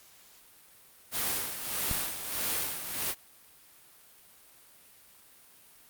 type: noise with tremolo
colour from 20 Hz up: white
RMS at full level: -30 dBFS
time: 1.11-3.15 s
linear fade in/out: 50 ms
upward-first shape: sine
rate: 1.6 Hz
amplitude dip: 60%
type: click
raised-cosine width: 5 ms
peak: -21 dBFS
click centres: 1.913 s
effects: white hiss -57 dBFS RMS until 5.89 s + Opus 48 kbps